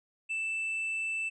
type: tone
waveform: triangle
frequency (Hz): 2648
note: E7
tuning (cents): +7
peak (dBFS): -29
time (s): 0.29-1.3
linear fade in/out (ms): 20
effects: resampled to 22050 Hz